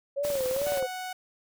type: tone with vibrato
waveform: sine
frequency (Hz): 545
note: C#5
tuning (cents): -29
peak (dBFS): -26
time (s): 0.16-0.87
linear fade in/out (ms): 20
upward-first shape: sine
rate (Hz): 2.4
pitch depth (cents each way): 120
type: noise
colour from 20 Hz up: white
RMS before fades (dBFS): -38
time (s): 0.23-0.81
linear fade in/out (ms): 20
type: click train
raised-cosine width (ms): 1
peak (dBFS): -24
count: 12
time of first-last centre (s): 0.25-0.826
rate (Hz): 19.1
type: tone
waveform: sawtooth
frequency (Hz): 740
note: F#5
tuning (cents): 0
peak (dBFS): -30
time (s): 0.66-1.13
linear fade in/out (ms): 5
effects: none